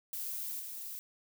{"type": "noise with level steps", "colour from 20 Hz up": "violet", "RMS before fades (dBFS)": [-39, -43], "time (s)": [0.13, 0.99], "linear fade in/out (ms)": 0, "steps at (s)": 0.59, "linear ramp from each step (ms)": 10, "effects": []}